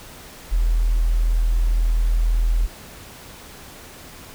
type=tone; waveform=sine; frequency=41 Hz; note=E1; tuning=9 cents flat; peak=-15 dBFS; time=0.51-2.67 s; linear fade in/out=20 ms; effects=pink hiss -41 dBFS RMS until 4.34 s

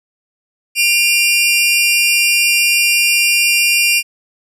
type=tone pair together; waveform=sawtooth; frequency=2401 / 2776 Hz; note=D7 / F7; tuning=+38 / -11 cents; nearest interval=minor third; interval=251 cents; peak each=-10 dBFS; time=0.75-4.03 s; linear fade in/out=50 ms; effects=resampled to 32000 Hz

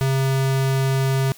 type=tone; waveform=square; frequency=134.2 Hz; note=C3; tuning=44 cents sharp; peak=-18 dBFS; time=0.01-1.32 s; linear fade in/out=0 ms; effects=white hiss -47 dBFS RMS until 1.37 s

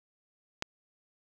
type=click; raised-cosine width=0.2 ms; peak=-14 dBFS; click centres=0.624 s; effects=none

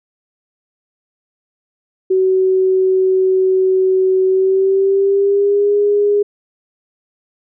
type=tone with pitch glide; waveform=sine; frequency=376.3 to 410.4 Hz; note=F#4 to G#4; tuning=+29 to -21 cents; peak=-10 dBFS; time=2.1-6.23 s; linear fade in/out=10 ms; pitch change=+150 cents; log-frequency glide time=4.26-5.76 s; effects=none

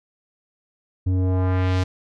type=tone with low-pass filter sweep; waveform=square; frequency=92.4 Hz; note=F#2; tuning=2 cents flat; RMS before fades=-20 dBFS; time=1.06-1.84 s; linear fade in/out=10 ms; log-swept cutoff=210 to 6200 Hz; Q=1; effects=none

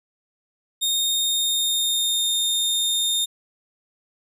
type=tone with pitch glide; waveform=sawtooth; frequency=3687 to 3655 Hz; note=A#7 to A#7; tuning=-20 to -35 cents; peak=-17 dBFS; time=0.81-3.26 s; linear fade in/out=20 ms; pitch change=-15 cents; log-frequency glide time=1.1-2.32 s; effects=none

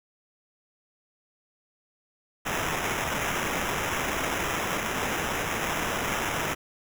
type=noise with sample-and-hold; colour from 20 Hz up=blue; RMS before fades=-29 dBFS; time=2.45-6.55 s; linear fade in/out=20 ms; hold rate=4410 Hz; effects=none

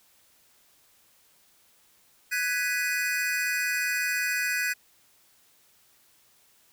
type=chord; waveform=square; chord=G# minor seventh; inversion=third; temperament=equal with one note detuned; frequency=1496.3 / 1661.2 / 1975.5 / 2489 Hz; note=F#6 / G#6 / B6 / D#7; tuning=+19 / 0 / 0 / 0 cents; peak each=-32 dBFS; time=2.31-4.74 s; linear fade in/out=20 ms; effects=white hiss -62 dBFS RMS until 6.72 s

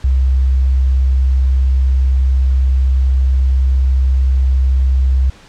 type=tone; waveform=sine; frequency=65.41 Hz; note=C2; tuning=in tune; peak=-9 dBFS; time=0.04-5.3 s; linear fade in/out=5 ms; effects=pink hiss -42 dBFS RMS until 5.48 s + low-pass 6000 Hz 12 dB/octave

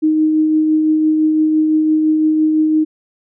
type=tone with tremolo; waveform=sine; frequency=311.1 Hz; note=D#4; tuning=in tune; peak=-9 dBFS; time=0.02-2.85 s; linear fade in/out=20 ms; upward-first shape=triangle; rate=5.9 Hz; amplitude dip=30%; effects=none

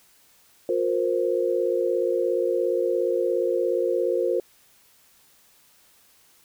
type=chord; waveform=sine; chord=F suspended fourth; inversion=none; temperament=equal with one note detuned; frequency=357.4 / 466.2 / 523.3 Hz; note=F4 / Bb4 / C5; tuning=+40 / 0 / 0 cents; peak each=-25 dBFS; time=0.69-4.4 s; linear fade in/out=2 ms; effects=white hiss -58 dBFS RMS until 6.44 s

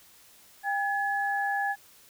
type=tone pair together; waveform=sine; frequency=801.1 / 1700 Hz; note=G5 / G#6; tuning=+37 / +40 cents; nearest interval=octave + minor second; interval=1303 cents; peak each=-28 / -29 dBFS; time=0.63-1.76 s; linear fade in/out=50 ms; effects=white hiss -56 dBFS RMS until 2.09 s

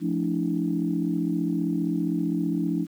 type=tone cluster; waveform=sine; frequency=173.4 / 217.3 / 286.7 / 322 Hz; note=F3 / A3 / D4 / E4; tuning=-12 / -21 / -42 / -41 cents; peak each=-27 / -31 / -27 / -29 dBFS; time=0-2.87 s; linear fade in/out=50 ms; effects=tanh soft clip ceiling -12 dBFS + 9-bit

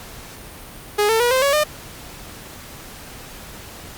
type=tone with pitch steps; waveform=sawtooth; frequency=415.3 / 447.7 / 482.6 / 520.2 / 560.8 / 604.5 Hz; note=G#4 / A4 / B4 / C5 / C#5 / D5; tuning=0 / +30 / -40 / -10 / +20 / +50 cents; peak=-11 dBFS; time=0.98-1.64 s; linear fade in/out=10 ms; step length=110 ms; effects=pink hiss -38 dBFS RMS until 3.97 s + Opus 48 kbps

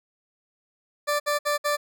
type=tone bursts; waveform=20% pulse; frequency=587.3 Hz; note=D5; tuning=in tune; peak=-17 dBFS; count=4; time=1.07-1.77 s; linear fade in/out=20 ms; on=130 ms; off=60 ms; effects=none

